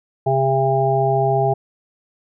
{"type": "harmonic tone", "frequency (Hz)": 134.3, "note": "C3", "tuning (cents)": 46, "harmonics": [1, 3, 5, 6], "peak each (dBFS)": [-20, -20, -20, -20], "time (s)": [0.26, 1.54], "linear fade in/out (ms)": 10, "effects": []}